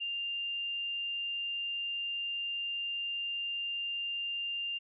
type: tone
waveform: sine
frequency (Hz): 2795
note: F7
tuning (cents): +1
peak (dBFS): -33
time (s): 0-4.79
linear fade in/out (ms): 20
effects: none